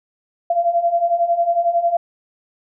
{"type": "beating tone pair", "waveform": "sine", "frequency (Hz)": [678, 689], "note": ["E5", "F5"], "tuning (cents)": [49, -24], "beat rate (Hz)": 11, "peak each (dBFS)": [-20, -16], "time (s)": [0.5, 1.97], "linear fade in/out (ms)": 5, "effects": []}